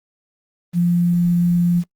sine tone with quantisation, 174 Hz, F3, 6 cents flat, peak -13 dBFS, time 0.73-1.84 s, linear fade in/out 50 ms, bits 7, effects noise-tail reverb RT60 0.1 s tail -25 dB re dry + Opus 24 kbps

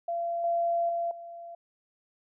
sine tone with level steps, 683 Hz, F5, 39 cents flat, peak -28 / -24 / -27 / -40 dBFS, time 0.08-1.55 s, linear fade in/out 5 ms, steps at 0.44 / 0.89 / 1.11 s, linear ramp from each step 2 ms, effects none

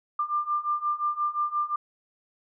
sine beating tone pair, 1190 / 1195.7 Hz, D6 / D6, +22 / +31 cents, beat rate 5.7 Hz, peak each -29 / -27 dBFS, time 0.19-1.76 s, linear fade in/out 5 ms, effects none

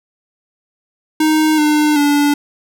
square tone with pitch steps, 311 / 301.3 / 289.6 Hz, D#4 / D4 / D4, -1 / +44 / -24 cents, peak -11 dBFS, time 1.2-2.34 s, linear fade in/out 5 ms, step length 380 ms, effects none

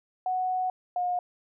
sine tone pair in turn, 740 / 717.3 Hz, F#5 / F5, 0 / +46 cents, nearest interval minor second, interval 54 cents, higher first, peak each -25 dBFS, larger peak neither, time 0.26-0.7 / 0.96-1.19 s, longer first, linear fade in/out 2 ms, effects none

